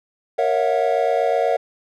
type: chord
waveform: triangle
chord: F# dominant seventh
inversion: first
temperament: equal with one note detuned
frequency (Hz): 466.2 / 554.4 / 659.3 / 727.3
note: A#4 / C#5 / E5 / F#5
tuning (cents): 0 / 0 / 0 / -30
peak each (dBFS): -20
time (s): 0.38-1.57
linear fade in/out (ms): 10
effects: none